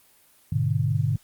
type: chord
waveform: sine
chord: G# diminished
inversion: none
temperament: just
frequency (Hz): 103.83 / 124.59 / 149.51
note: G#2 / B2 / D3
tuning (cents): 0 / +16 / +31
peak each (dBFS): -25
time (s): 0.52-1.16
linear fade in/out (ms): 5
effects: white hiss -58 dBFS RMS until 1.23 s + Opus 32 kbps